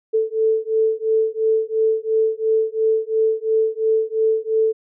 sine beating tone pair, 440 / 442.9 Hz, A4 / A4, 0 / +11 cents, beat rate 2.9 Hz, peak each -19 dBFS, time 0.13-4.73 s, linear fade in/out 20 ms, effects none

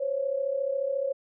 sine tone pair together, 520.2 / 554.4 Hz, C5 / C#5, -10 / 0 cents, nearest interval minor second, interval 110 cents, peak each -31 / -27 dBFS, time 0-1.13 s, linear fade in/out 10 ms, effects none

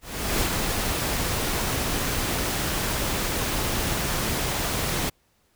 pink noise with ADSR envelope, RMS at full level -23 dBFS, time 0.01-5.1 s, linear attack 410 ms, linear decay 53 ms, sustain -3 dB, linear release 12 ms, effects pink hiss -66 dBFS RMS until 5.55 s

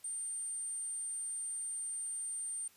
sine tone, 8870 Hz, C#9, in tune, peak -37 dBFS, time 0.04-2.68 s, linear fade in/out 5 ms, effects white hiss -64 dBFS RMS until 2.76 s + resampled to 32000 Hz

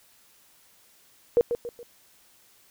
sine tone with echo, 476.1 Hz, A#4, 37 cents sharp, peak -15 dBFS, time 1.37-1.41 s, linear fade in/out 0 ms, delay 140 ms, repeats 3, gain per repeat -8 dB, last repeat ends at 1.83 s, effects white hiss -59 dBFS RMS until 2.7 s

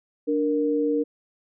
sine tone pair together, 293.7 / 466.2 Hz, D4 / A#4, 0 / 0 cents, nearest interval minor sixth, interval 800 cents, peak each -23 dBFS, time 0.27-1.04 s, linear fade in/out 20 ms, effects none

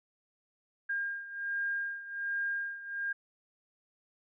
sine beating tone pair, 1610 / 1611.3 Hz, G6 / G6, +46 / +47 cents, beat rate 1.3 Hz, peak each -34 / -38 dBFS, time 0.89-3.13 s, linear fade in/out 10 ms, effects none

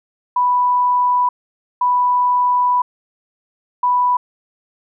sine tone bursts at uneven times, 987.8 Hz, B5, in tune, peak -12 dBFS, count 3, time 0.36-1.29 / 1.81-2.82 / 3.83-4.17 s, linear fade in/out 5 ms, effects none

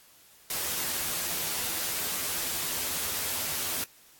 white noise with comb filter, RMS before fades -31 dBFS, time 0.5-3.84 s, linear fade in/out 2 ms, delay 12 ms, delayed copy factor +0.6, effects white hiss -57 dBFS RMS until 4.19 s + AAC 64 kbps

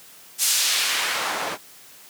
white noise with band-pass filter sweep, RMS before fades -23 dBFS, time 0.38-1.58 s, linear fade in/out 50 ms, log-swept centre 7600 to 530 Hz, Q 0.8, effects white hiss -47 dBFS RMS until 2.09 s + high-pass 100 Hz 12 dB/octave

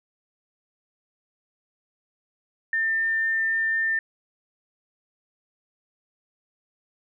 sine tone, 1799 Hz, A6, 38 cents sharp, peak -21 dBFS, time 2.73-3.99 s, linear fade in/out 2 ms, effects none

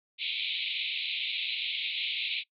white band-pass noise, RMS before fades -33 dBFS, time 0.18-2.44 s, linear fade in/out 50 ms, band 2200 to 4000 Hz, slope 96 dB/octave, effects noise-tail reverb RT60 0.1 s tail -21 dB re dry

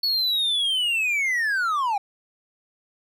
triangle linear sweep, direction down, 4435 to 773 Hz, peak -19 dBFS, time 0.03-1.98 s, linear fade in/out 5 ms, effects none

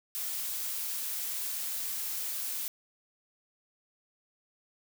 blue noise, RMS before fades -35 dBFS, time 0.15-2.68 s, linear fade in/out 0 ms, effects none

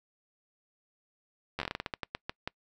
slowing click train, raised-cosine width 0.3 ms, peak -17 dBFS, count 15, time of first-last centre 1.59-2.475 s, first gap 11 ms, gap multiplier 1.24, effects noise-tail reverb RT60 0.1 s tail -26 dB re dry

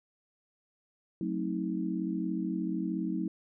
sine chord, F# diminished seventh, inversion none, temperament just, 185 / 222 / 266.4 / 319.7 Hz, F#3 / A3 / C4 / Eb4, 0 / +16 / +31 / +47 cents, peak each -34 / -37 / -38 / -34 dBFS, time 1.21-3.28 s, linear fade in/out 2 ms, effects none

